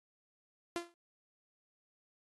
sawtooth tone with exponential decay, 343.7 Hz, F4, 28 cents flat, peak -28 dBFS, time 0.76-0.94 s, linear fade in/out 0 ms, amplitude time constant 38 ms, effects AAC 32 kbps

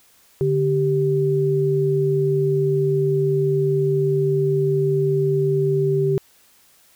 sine tone pair together, 145.27 / 390.3 Hz, D3 / G4, -19 / -8 cents, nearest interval octave + perfect fourth, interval 1711 cents, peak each -20 / -18 dBFS, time 0.41-6.18 s, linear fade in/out 0 ms, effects white hiss -55 dBFS RMS until 6.95 s

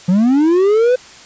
triangle linear sweep, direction up, 171.6 to 513 Hz, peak -7 dBFS, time 0.08-0.96 s, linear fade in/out 10 ms, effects white hiss -39 dBFS RMS until 1.25 s + resampled to 16000 Hz

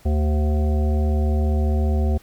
harmonic tone with a mistuned harmonic, 74.8 Hz, D2, 32 cents sharp, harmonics 1 / 3 / 5 / 7 / 9 / 10, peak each -17 / -27 / -31 / -34 / -36 / -37 dBFS, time 0.05-2.18 s, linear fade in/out 10 ms, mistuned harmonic 5, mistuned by +38 cents, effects pink hiss -52 dBFS RMS until 2.22 s

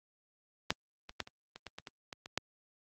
clicks, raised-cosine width 0.2 ms, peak -10 / -27 / -16 / -30 / -28 / -25 / -25 / -26 / -24 / -27 / -13 dBFS, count 11, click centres 0.705 / 1.094 / 1.203 / 1.274 / 1.56 / 1.667 / 1.785 / 1.872 / 2.128 / 2.259 / 2.376 s, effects high-pass 80 Hz 12 dB/octave + Opus 32 kbps

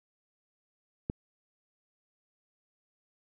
click, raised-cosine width 3 ms, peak -18 dBFS, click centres 1.099 s, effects none

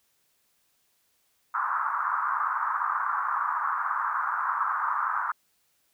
pink band-pass noise, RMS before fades -28 dBFS, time 1.54-5.32 s, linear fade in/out 5 ms, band 1000 to 1400 Hz, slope 48 dB/octave, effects white hiss -70 dBFS RMS until 5.93 s

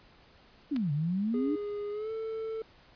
sine exponential two-way sweep, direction down then up, 311.2 to 140.1 to 311.2 Hz, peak -27 dBFS, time 0.71-1.56 s, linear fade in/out 10 ms, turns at 0.92 s
clicks, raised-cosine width 0.2 ms, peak -26 dBFS, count 2, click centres 0.762 / 0.765 s
triangle tone with pitch glide, 412 to 444.1 Hz, G#4 to A4, -14 to +16 cents, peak -31 dBFS, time 1.34-2.62 s, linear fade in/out 2 ms, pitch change +130 cents, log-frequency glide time 1.91-2.11 s
effects pink hiss -59 dBFS RMS until 2.95 s + resampled to 11025 Hz

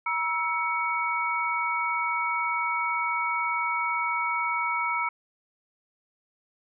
sine tone cluster, 955 / 1317 / 2239 Hz, A#5 / E6 / C#7, +42 / -2 / +17 cents, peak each -29 dBFS, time 0.06-5.09 s, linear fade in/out 5 ms, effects none

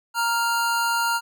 square tone pair together, 932.3 / 1396.9 Hz, A#5 / F6, 0 / 0 cents, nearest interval perfect fifth, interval 700 cents, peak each -24 dBFS, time 0.14-1.21 s, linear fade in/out 50 ms, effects none

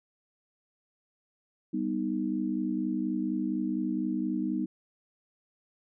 sine chord, G augmented, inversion none, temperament equal, 196 / 246.9 / 311.1 Hz, G3 / B3 / D#4, 0 / 0 / 0 cents, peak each -33 / -32 / -31 dBFS, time 1.73-4.66 s, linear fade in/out 10 ms, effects none

